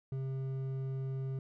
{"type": "tone with hard clipping", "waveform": "triangle", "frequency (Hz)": 133.4, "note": "C3", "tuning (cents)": 34, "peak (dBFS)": -36, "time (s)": [0.12, 1.39], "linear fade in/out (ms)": 2, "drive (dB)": 10, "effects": []}